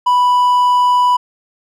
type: tone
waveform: triangle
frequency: 987.8 Hz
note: B5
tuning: in tune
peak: -7 dBFS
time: 0.06-1.17 s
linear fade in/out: 10 ms
effects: none